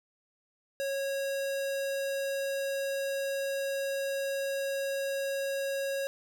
square tone, 549 Hz, C#5, 17 cents flat, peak -31 dBFS, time 0.8-6.07 s, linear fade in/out 0 ms, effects none

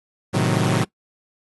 sawtooth chord, A diminished seventh, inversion none, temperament equal, 110 / 130.81 / 155.56 / 185 Hz, A2 / C3 / Eb3 / Gb3, 0 / 0 / 0 / 0 cents, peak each -19 dBFS, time 0.33-0.85 s, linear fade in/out 20 ms, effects noise-tail reverb RT60 0.1 s tail -22 dB re dry + AAC 32 kbps

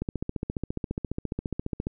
click train, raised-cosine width 3 ms, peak -16 dBFS, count 28, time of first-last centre 0.02-1.869 s, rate 14.6 Hz, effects none

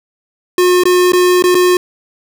square tone with dropouts, 360.4 Hz, F#4, 45 cents flat, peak -8 dBFS, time 0.58-1.77 s, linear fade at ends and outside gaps 2 ms, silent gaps 0.836-0.854 / 1.121-1.133 / 1.424-1.439 / 1.546-1.551 s, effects none

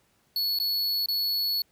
square tone with dropouts, 4400 Hz, C#8, 14 cents flat, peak -25 dBFS, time 0.36-1.62 s, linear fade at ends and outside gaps 2 ms, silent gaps 0.588-0.599 / 1.06-1.085 s, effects pink hiss -67 dBFS RMS until 1.71 s + high-pass 60 Hz 12 dB/octave

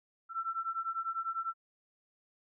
sine beating tone pair, 1335 / 1345 Hz, E6 / E6, +22 / +34 cents, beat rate 10 Hz, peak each -37 / -36 dBFS, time 0.29-1.54 s, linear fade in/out 50 ms, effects none

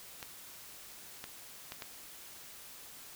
clicks, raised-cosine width 0.2 ms, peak -24 dBFS, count 4, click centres 0.228 / 1.241 / 1.721 / 1.822 s, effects white hiss -51 dBFS RMS until 3.15 s

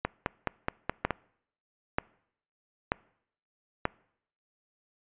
two click trains, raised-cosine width 0.5 ms, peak -10 / -12 dBFS, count 4 / 6, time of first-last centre 1.05-3.854 / 0.05-1.107 s, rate 1.07 / 4.73 Hz, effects noise-tail reverb RT60 0.7 s tail -24 dB re dry + resampled to 8000 Hz

